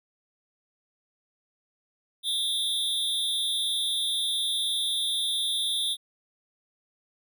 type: tone with amplitude modulation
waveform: square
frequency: 3579 Hz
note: A7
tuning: 29 cents sharp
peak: -22 dBFS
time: 2.23-5.97 s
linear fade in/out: 50 ms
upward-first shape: sine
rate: 281 Hz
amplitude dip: 90%
effects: none